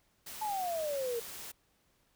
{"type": "noise", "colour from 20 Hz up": "white", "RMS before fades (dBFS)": -45, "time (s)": [0.26, 1.52], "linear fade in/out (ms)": 10}
{"type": "exponential sweep", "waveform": "sine", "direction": "down", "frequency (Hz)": [880, 455.4], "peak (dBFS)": -32, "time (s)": [0.41, 1.2], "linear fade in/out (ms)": 10}
{"effects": ["pink hiss -72 dBFS RMS until 2.15 s"]}